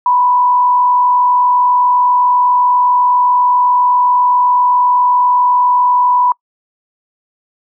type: tone with frequency modulation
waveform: sine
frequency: 987.8 Hz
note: B5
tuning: in tune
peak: -8 dBFS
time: 0.06-6.32 s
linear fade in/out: 2 ms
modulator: 47.6 Hz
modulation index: 0.39
effects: noise-tail reverb RT60 0.1 s tail -26 dB re dry